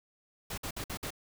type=noise bursts; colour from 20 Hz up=pink; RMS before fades=-38 dBFS; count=5; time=0.5-1.105 s; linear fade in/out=5 ms; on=77 ms; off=55 ms; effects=none